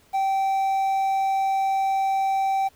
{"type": "tone with quantisation", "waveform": "triangle", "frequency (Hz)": 776, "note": "G5", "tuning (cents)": -18, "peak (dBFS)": -18, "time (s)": [0.13, 2.69], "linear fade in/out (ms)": 20, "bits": 8, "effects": ["pink hiss -58 dBFS RMS until 2.75 s"]}